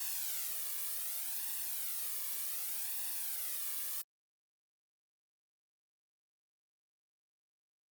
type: noise with flanger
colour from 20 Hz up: blue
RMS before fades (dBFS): -38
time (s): 0-4.02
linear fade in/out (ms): 5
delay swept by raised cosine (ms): 1.1 to 1.76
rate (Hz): 0.66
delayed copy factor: +0.7
effects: Opus 48 kbps